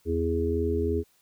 harmonic tone, 82.9 Hz, E2, 10 cents sharp, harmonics 1 / 3 / 4 / 5, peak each -28 / -32 / -32 / -27 dBFS, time 0.05-1.04 s, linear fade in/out 50 ms, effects white hiss -65 dBFS RMS until 1.21 s

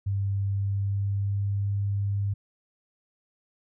sine tone with pitch glide, 98.9 to 100.34 Hz, G2 to G2, +16 to +41 cents, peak -24 dBFS, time 0.06-2.34 s, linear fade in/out 10 ms, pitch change +25 cents, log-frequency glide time 0.45-1.67 s, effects none

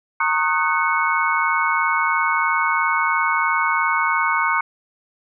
sine tone cluster, 922 / 1085 / 1248 / 1497 / 2205 Hz, A#5 / C#6 / D#6 / F#6 / C#7, -19 / -37 / +5 / +20 / -10 cents, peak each -23 dBFS, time 0.2-4.61 s, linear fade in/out 5 ms, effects none

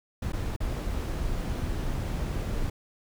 brown noise with dropouts, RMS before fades -30 dBFS, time 0.22-2.7 s, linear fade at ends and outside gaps 5 ms, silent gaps 0.322-0.331 / 0.564-0.603 s, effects none

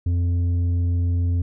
sine tone with tanh clipping, 87.31 Hz, F2, in tune, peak -19 dBFS, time 0.06-1.42 s, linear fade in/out 5 ms, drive 6 dB, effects none

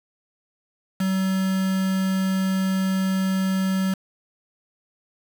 triangle tone with quantisation, 190 Hz, F#3, 46 cents sharp, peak -18 dBFS, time 1-3.94 s, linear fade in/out 5 ms, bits 5, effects none

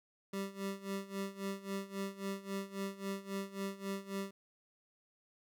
25% pulse tone with tremolo, 196 Hz, G3, in tune, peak -32 dBFS, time 0.33-4.31 s, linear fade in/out 5 ms, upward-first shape sine, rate 3.7 Hz, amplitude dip 85%, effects none

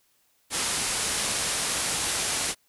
white low-pass noise, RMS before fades -28 dBFS, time 0.5-2.55 s, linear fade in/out 50 ms, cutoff 11000 Hz, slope 96 dB/octave, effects white hiss -67 dBFS RMS until 2.68 s

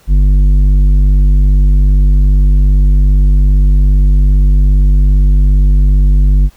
sine tone with tanh clipping, 48.76 Hz, G1, 8 cents flat, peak -6 dBFS, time 0.07-6.5 s, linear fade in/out 50 ms, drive 9 dB, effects pink hiss -47 dBFS RMS until 6.56 s

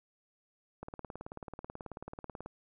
click train, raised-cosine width 1 ms, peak -28 dBFS, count 31, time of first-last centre 0.83-2.46 s, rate 18.4 Hz, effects none

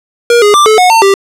square tone with pitch steps, 475 / 413.7 / 1181 / 433.4 / 729 / 903 / 393 Hz, A#4 / G#4 / D6 / A4 / F#5 / A5 / G4, +33 / -7 / +9 / -26 / -26 / +45 / +4 cents, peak -4 dBFS, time 0.3-1.14 s, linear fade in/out 2 ms, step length 120 ms, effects low-pass 10000 Hz 12 dB/octave

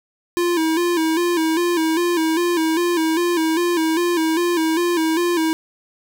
square tone with vibrato, 334.3 Hz, E4, 24 cents sharp, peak -17 dBFS, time 0.37-5.53 s, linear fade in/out 0 ms, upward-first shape square, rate 2.5 Hz, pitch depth 74 cents each way, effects none

